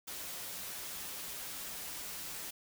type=noise with comb filter; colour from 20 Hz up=white; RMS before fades=-43 dBFS; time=0.07-2.51 s; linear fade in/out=10 ms; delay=8.7 ms; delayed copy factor=-0.55; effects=none